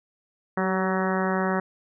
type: harmonic tone with a mistuned harmonic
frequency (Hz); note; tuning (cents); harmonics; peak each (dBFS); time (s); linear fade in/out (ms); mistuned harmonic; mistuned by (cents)
187.9; F#3; +27; 1 / 2 / 3 / 4 / 5 / 6 / 7 / 8 / 9 / 10; -26 / -29 / -31 / -32 / -33 / -34 / -34 / -35 / -36 / -36; 0.57-1.6; 5; 2; +23
effects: none